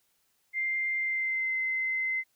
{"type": "tone with pitch glide", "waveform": "sine", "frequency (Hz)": [2097, 2062], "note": ["C7", "C7"], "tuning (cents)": [3, -26], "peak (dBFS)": -27, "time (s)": [0.53, 2.24], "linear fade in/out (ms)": 50, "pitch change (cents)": -29, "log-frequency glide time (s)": [0.96, 1.58], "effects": ["white hiss -72 dBFS RMS until 2.35 s"]}